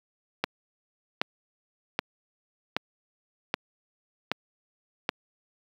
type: click train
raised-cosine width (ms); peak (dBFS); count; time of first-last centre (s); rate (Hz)
0.3; -8; 7; 0.44-5.091; 1.29
effects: high-pass 150 Hz 12 dB/octave + 8-bit